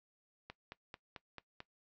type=click train; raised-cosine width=0.3 ms; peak=-30 dBFS; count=6; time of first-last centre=0.5-1.604 s; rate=4.53 Hz; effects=noise-tail reverb RT60 0.1 s tail -19 dB re dry + resampled to 16000 Hz